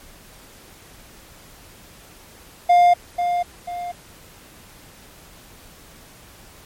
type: tone with echo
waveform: triangle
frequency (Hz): 705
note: F5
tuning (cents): +16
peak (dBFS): -8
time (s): 2.69-2.94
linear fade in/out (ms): 10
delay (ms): 490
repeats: 2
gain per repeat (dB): -8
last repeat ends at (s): 3.92
effects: pink hiss -46 dBFS RMS until 6.65 s + MP3 64 kbps